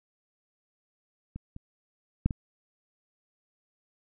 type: clicks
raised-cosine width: 5 ms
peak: -25 / -29 / -10 / -21 dBFS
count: 4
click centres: 1.36 / 1.564 / 2.26 / 2.308 s
effects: none